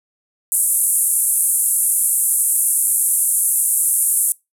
pink band-pass noise, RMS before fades -17 dBFS, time 0.52-4.32 s, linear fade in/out 0 ms, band 8700 to 12000 Hz, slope 48 dB/octave, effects noise-tail reverb RT60 0.2 s tail -22 dB re dry

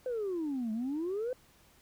sine exponential two-way sweep, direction down then up, 520 to 212.9 to 520 Hz, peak -30 dBFS, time 0.06-1.33 s, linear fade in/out 2 ms, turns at 0.72 s, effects tanh soft clip ceiling -29 dBFS + pink hiss -63 dBFS RMS until 1.81 s

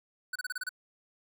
square tone bursts, 1494 Hz, F#6, 16 cents sharp, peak -33 dBFS, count 7, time 0.33-0.692 s, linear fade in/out 5 ms, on 26 ms, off 30 ms, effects none

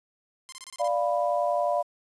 5% pulse tone bursts, 1046.5 Hz, C6, in tune, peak -28 dBFS, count 7, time 0.49-0.877 s, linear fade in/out 0 ms, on 33 ms, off 26 ms
sine chord, B diminished, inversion first, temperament equal, 587.3 / 698.5 / 987.8 Hz, D5 / F5 / B5, 0 / 0 / 0 cents, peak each -26 / -26 / -31 dBFS, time 0.79-1.83 s, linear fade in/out 20 ms
effects resampled to 24000 Hz + 9-bit

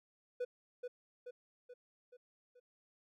triangle tone with echo, 493.9 Hz, B4, in tune, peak -33 dBFS, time 0.4-0.45 s, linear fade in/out 10 ms, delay 430 ms, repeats 5, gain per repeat -5 dB, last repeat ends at 2.6 s, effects none

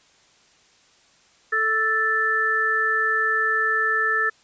harmonic tone, 440 Hz, A4, in tune, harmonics 1 / 3 / 4, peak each -30 / -24 / -20 dBFS, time 1.52-4.3 s, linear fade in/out 10 ms, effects white hiss -57 dBFS RMS until 4.43 s + resampled to 16000 Hz

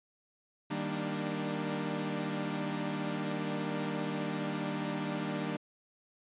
sawtooth chord, Eb major seventh, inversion none, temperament equal with one note detuned, 155.56 / 196 / 233.1 / 296.2 Hz, Eb3 / G3 / Bb3 / D4, 0 / 0 / 0 / +15 cents, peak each -35 / -34 / -36 / -34 dBFS, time 0.7-5.57 s, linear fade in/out 10 ms, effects resampled to 8000 Hz

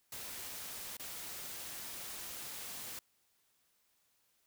white noise with dropouts, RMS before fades -45 dBFS, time 0.12-2.99 s, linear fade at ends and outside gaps 2 ms, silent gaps 0.969-0.996 s, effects white hiss -75 dBFS RMS until 4.46 s

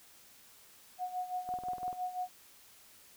sine tone with tremolo, 730 Hz, F#5, 24 cents flat, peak -32 dBFS, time 0.98-2.29 s, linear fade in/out 50 ms, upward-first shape sine, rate 5.9 Hz, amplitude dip 75%
click train, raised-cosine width 1 ms, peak -34 dBFS, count 10, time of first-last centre 1.49-1.929 s, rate 20.5 Hz
effects white hiss -59 dBFS RMS until 3.16 s

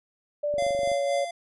sine tone with pitch glide, 587.3 to 561.8 Hz, D5 to C#5, 0 to +23 cents, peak -24 dBFS, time 0.43-1.25 s, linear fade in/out 10 ms, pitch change -77 cents, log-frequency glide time 0.54-0.62 s
click train, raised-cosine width 2 ms, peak -28 dBFS, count 10, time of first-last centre 0.54-0.917 s, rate 23.9 Hz
square tone with tremolo, 690 Hz, F5, 21 cents flat, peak -27 dBFS, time 0.58-1.31 s, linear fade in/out 5 ms, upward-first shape sine, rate 3.9 Hz, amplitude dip 50%
effects resampled to 24000 Hz

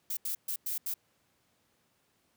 violet noise bursts at uneven times, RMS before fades -34 dBFS, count 5, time 0.1-0.17 / 0.25-0.35 / 0.48-0.56 / 0.66-0.78 / 0.86-0.94 s, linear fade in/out 5 ms, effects pink hiss -72 dBFS RMS until 2.36 s + high-pass 100 Hz 12 dB/octave

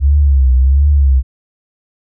sine tone with vibrato, 68 Hz, C#2, 33 cents flat, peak -6 dBFS, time 0-1.23 s, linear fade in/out 50 ms, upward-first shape triangle, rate 1.4 Hz, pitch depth 140 cents each way, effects none

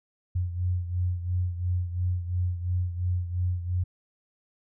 sine beating tone pair, 89 / 91.9 Hz, F2 / F#2, +33 / -11 cents, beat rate 2.9 Hz, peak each -26 / -32 dBFS, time 0.35-3.84 s, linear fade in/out 10 ms, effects none

